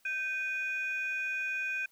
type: tone pair together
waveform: sine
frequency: 1556 / 2470 Hz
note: G6 / D#7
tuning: -13 / -13 cents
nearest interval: minor sixth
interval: 800 cents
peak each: -34 / -32 dBFS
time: 0.05-1.86 s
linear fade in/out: 5 ms
effects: tanh soft clip ceiling -26 dBFS + white hiss -68 dBFS RMS until 1.91 s